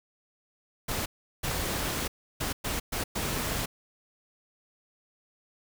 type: noise bursts at uneven times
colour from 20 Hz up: pink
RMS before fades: -31 dBFS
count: 6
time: 0.88-1.06 / 1.43-2.08 / 2.4-2.53 / 2.64-2.8 / 2.92-3.04 / 3.15-3.66 s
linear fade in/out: 10 ms
effects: none